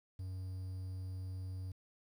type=tone with quantisation; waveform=triangle; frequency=93.2 Hz; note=F#2; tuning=13 cents sharp; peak=-38 dBFS; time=0.19-1.72 s; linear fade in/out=5 ms; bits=11; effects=none